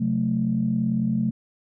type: chord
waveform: sine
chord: F# diminished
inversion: second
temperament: equal with one note detuned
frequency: 130.81 / 181.92 / 220 Hz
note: C3 / F#3 / A3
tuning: 0 / -29 / 0 cents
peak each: -27 / -26 / -22 dBFS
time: 0-1.31 s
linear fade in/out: 10 ms
effects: tanh soft clip ceiling -11 dBFS